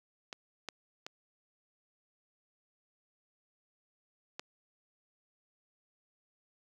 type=clicks; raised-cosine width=0.2 ms; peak=-24 / -21 / -24 / -22 dBFS; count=4; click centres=0.328 / 0.687 / 1.065 / 4.395 s; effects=high-pass 200 Hz 12 dB/octave + 9-bit